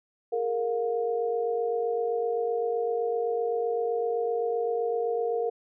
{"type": "tone cluster", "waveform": "sine", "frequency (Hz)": [416, 463.8, 712], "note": ["G#4", "A#4", "F5"], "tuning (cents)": [3, -9, 33], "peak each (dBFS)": [-34, -26, -33], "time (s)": [0.32, 5.5], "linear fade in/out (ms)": 10, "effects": []}